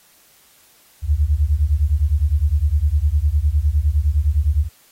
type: beating tone pair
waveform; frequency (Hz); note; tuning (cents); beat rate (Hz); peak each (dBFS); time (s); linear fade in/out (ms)
sine; 69.3 / 79.1; C#2 / D#2; 0 / +29; 9.8; -17; 1.02-4.69; 50
effects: white hiss -53 dBFS RMS until 4.91 s + AAC 48 kbps